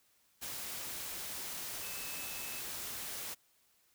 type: tone in noise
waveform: sine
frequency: 2603 Hz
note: E7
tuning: 22 cents flat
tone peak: -49 dBFS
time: 1.82-2.61 s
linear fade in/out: 20 ms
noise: white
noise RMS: -42 dBFS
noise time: 0.41-3.35 s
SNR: -10 dB
effects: white hiss -71 dBFS RMS until 3.94 s